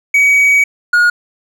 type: tone pair in turn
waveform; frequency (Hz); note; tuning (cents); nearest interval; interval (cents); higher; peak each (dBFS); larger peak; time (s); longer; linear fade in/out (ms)
triangle; 2264 / 1438.6; C#7 / F#6; +36 / -49; minor sixth; 785; first; -5; neither; 0.14-0.64 / 0.93-1.1; first; 5
effects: none